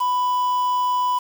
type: tone with quantisation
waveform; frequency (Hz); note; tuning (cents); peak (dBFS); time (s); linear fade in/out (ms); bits
triangle; 994; B5; +11; -16; 0-1.19; 10; 6
effects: none